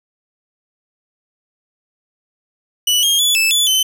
sawtooth tone with pitch steps, 2958 / 3232 / 3435 / 2629 / 3450 / 3055 Hz, F#7 / G#7 / A7 / E7 / A7 / G7, -1 / -48 / -42 / -5 / -35 / -45 cents, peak -9 dBFS, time 2.87-3.83 s, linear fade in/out 5 ms, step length 160 ms, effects none

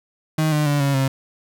35% pulse tone with pitch steps, 156.5 / 150.65 / 145.01 / 139.59 / 134.37 Hz, D#3 / D3 / D3 / C#3 / C3, +10 / +44 / -22 / +12 / +46 cents, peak -15 dBFS, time 0.38-1.08 s, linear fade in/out 5 ms, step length 140 ms, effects none

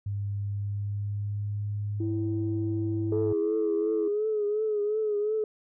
sine tone with pitch glide, 101 to 103.24 Hz, G#2 to G#2, -48 to -10 cents, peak -28 dBFS, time 0.06-3.33 s, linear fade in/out 5 ms, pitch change +38 cents, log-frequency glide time 0.41-1.64 s
sine tone, 330 Hz, E4, 2 cents sharp, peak -28 dBFS, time 2-4.08 s, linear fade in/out 5 ms
sine tone with vibrato, 423.6 Hz, G#4, 34 cents sharp, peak -24 dBFS, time 3.12-5.44 s, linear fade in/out 2 ms, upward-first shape triangle, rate 2.8 Hz, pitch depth 65 cents each way
effects tanh soft clip ceiling -18 dBFS

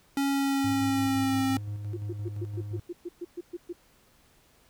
square tone with pitch glide, 277.2 to 266.2 Hz, C#4 to C4, 0 to +30 cents, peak -25 dBFS, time 0.17-1.57 s, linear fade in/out 2 ms, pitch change -70 cents, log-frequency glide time 0.28-1.4 s
triangle tone with tremolo, 103.4 Hz, G#2, 7 cents flat, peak -29 dBFS, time 0.64-2.8 s, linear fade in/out 5 ms, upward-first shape square, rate 5.8 Hz, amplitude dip 35%
sine tone bursts, 348.6 Hz, F4, 3 cents flat, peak -32 dBFS, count 12, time 1.93-3.73 s, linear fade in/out 10 ms, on 40 ms, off 120 ms
effects pink hiss -62 dBFS RMS until 4.69 s

